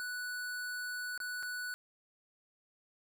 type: tone with dropouts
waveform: square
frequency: 1480 Hz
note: F#6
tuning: in tune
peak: -38 dBFS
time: 0-1.74 s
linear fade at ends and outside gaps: 0 ms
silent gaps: 1.177-1.202 / 1.427-1.431 s
effects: none